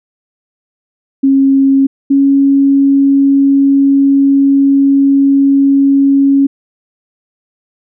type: tone pair in turn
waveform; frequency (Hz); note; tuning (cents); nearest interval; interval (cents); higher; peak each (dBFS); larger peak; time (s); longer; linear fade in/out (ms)
sine; 271.7 / 276.3; C#4 / C#4; -35 / -6; unison; 29; second; -5; neither; 1.23-1.87 / 2.1-6.47; second; 10
effects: none